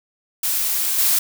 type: noise with level steps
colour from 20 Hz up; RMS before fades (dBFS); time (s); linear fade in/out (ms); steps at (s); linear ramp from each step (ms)
blue; -21 / -17; 0.43-1.19; 5; 0.98; 5
effects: none